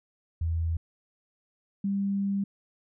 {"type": "tone pair in turn", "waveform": "sine", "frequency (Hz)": [82.41, 198.28], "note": ["E2", "G3"], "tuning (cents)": [0, 20], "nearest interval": "octave + minor third", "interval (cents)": 1520, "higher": "second", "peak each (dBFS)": -25, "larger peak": "neither", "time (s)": [[0.41, 0.77], [1.84, 2.44]], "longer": "second", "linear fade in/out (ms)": 5, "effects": []}